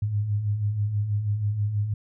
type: beating tone pair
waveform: sine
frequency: 99 / 105.2 Hz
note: G2 / G#2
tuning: +18 / +23 cents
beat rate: 6.2 Hz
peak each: -32 / -23 dBFS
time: 0.02-1.94 s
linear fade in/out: 5 ms
effects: none